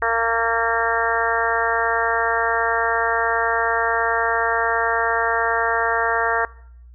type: harmonic tone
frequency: 229.3 Hz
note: A#3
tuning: 28 cents flat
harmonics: 2 / 3 / 4 / 5 / 6 / 7 / 8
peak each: -25 / -25 / -25 / -25 / -25 / -25 / -25 dBFS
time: 0.02-6.45 s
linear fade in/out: 2 ms
effects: noise-tail reverb RT60 0.7 s tail -22 dB re dry + added 60 Hz sine -41 dBFS peak until 6.94 s